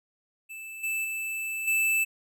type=tone with level steps; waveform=square; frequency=2637 Hz; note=E7; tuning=in tune; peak=-39 / -28 / -31 / -23 dBFS; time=0.49-2.05 s; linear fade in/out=20 ms; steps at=0.83 / 1.04 / 1.67 s; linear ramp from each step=10 ms; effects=none